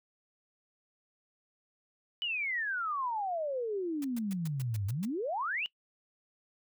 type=exponential two-way sweep; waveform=sine; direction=down then up; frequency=3008 to 94.6 to 3008 Hz; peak=-31 dBFS; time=2.22-5.66 s; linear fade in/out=0 ms; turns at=4.86 s
type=noise bursts; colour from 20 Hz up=white; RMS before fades=-46 dBFS; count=8; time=4.02-5.052 s; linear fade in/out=2 ms; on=24 ms; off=120 ms
effects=noise-tail reverb RT60 0.1 s tail -21 dB re dry